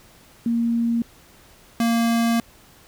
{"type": "tone pair in turn", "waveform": ["sine", "square"], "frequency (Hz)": [233.1, 231.6], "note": ["A#3", "A#3"], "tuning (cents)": [0, -11], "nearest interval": "unison", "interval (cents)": 11, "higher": "first", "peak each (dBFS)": [-18, -18], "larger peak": "neither", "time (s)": [[0.46, 1.02], [1.8, 2.4]], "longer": "second", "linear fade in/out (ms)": 2, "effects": ["pink hiss -51 dBFS RMS until 2.87 s"]}